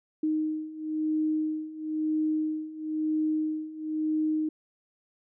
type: beating tone pair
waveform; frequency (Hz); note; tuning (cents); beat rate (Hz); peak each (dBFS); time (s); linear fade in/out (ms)
sine; 309.9 / 310.9; D#4 / D#4; -7 / -1; 1; -31 / -28; 0.23-4.49; 5
effects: none